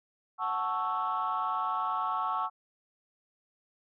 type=chord; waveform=sine; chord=F# minor seventh; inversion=none; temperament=equal; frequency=740 / 880 / 1108.7 / 1318.5 Hz; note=F#5 / A5 / C#6 / E6; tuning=0 / 0 / 0 / 0 cents; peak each=-35 / -34 / -31 / -33 dBFS; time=0.38-2.5 s; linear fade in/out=50 ms; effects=tanh soft clip ceiling -22 dBFS